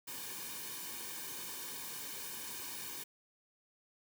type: noise with comb filter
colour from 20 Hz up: white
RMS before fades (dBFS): -44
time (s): 0.07-3.04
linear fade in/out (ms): 10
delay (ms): 1.5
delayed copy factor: -0.85
effects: none